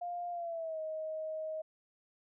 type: tone with pitch glide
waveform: sine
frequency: 702 to 629 Hz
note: F5 to D#5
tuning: +9 to +19 cents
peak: -36 dBFS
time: 0.01-1.62 s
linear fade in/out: 10 ms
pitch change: -190 cents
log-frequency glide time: 0.31-0.8 s
effects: none